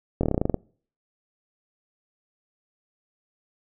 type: slowing click train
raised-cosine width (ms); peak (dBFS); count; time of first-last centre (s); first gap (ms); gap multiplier
2; -9; 11; 0.21-0.543; 23; 1.08
effects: noise-tail reverb RT60 0.5 s tail -26 dB re dry